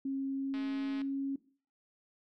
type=tone with pitch glide; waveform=sine; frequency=271 to 274 Hz; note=C#4 to C#4; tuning=-39 to -20 cents; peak=-32 dBFS; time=0.05-1.36 s; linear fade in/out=5 ms; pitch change=+19 cents; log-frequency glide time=0.32-0.87 s
type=click train; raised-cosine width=0.3 ms; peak=-33 dBFS; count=102; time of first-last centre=0.54-1.016 s; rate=212 Hz
effects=noise-tail reverb RT60 0.4 s tail -17 dB re dry